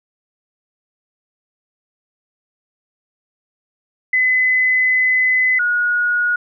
sine tone pair in turn, 2020 / 1448.3 Hz, B6 / F#6, +39 / -37 cents, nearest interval tritone, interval 576 cents, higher first, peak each -12 / -14 dBFS, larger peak first, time 4.13-5.59 / 5.59-6.36 s, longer first, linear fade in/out 5 ms, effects none

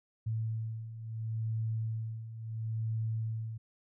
sine beating tone pair, 111 / 111.73 Hz, A2 / A2, +16 / +27 cents, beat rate 0.73 Hz, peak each -39 / -34 dBFS, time 0.26-3.58 s, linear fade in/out 10 ms, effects none

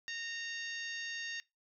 harmonic tone, 923 Hz, A#5, 17 cents flat, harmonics 2 / 3 / 4 / 5 / 6 / 7, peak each -41 / -45 / -47 / -49 / -51 / -52 dBFS, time 0.08-1.4 s, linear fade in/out 0 ms, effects noise-tail reverb RT60 0.2 s tail -21 dB re dry

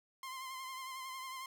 sawtooth tone with vibrato, 1046.5 Hz, C6, in tune, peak -39 dBFS, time 0.23-1.46 s, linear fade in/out 2 ms, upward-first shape triangle, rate 11 Hz, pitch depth 44 cents each way, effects none

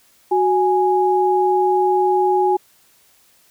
sine tone pair together, 370 / 830.6 Hz, F#4 / G#5, 0 / 0 cents, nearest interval octave + major second, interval 1400 cents, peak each -16 dBFS, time 0.31-2.57 s, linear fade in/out 10 ms, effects white hiss -55 dBFS RMS until 3.5 s

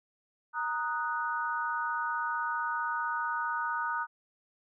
sine chord, D# minor, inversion second, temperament equal, 932.3 / 1244.5 / 1480 Hz, A#5 / D#6 / F#6, 0 / 0 / 0 cents, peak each -34 / -34 / -34 dBFS, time 0.53-4.07 s, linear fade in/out 50 ms, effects none

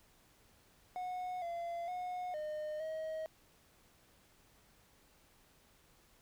triangle tone with pitch steps, 730 / 685 / 725 / 610 / 633 Hz, F#5 / F5 / F#5 / D#5 / D#5, -24 / -34 / -35 / -34 / +30 cents, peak -36 dBFS, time 0.96-3.26 s, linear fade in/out 0 ms, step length 460 ms, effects pink hiss -67 dBFS RMS until 6.21 s

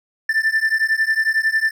triangle beating tone pair, 1768 / 1779 Hz, A6 / A6, +8 / +19 cents, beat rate 11 Hz, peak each -17 dBFS, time 0.29-1.71 s, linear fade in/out 5 ms, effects none

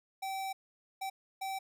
square tone bursts at uneven times, 772 Hz, G5, 27 cents flat, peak -36 dBFS, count 3, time 0.22-0.53 / 1.01-1.1 / 1.41-1.59 s, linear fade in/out 10 ms, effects none

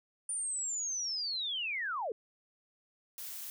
sine linear sweep, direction down, 9340 to 392 Hz, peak -33 dBFS, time 0.29-2.12 s, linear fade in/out 2 ms
blue noise, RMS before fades -43 dBFS, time 3.18-3.5 s, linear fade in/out 0 ms
effects none

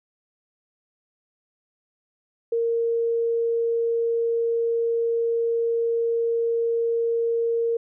sine tone, 463.1 Hz, A#4, 11 cents flat, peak -20 dBFS, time 2.52-7.77 s, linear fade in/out 5 ms, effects none

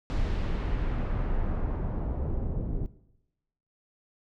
brown noise with low-pass filter sweep, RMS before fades -29 dBFS, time 0.1-2.86 s, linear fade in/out 0 ms, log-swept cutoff 5100 to 410 Hz, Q 0.87, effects noise-tail reverb RT60 0.9 s tail -18 dB re dry

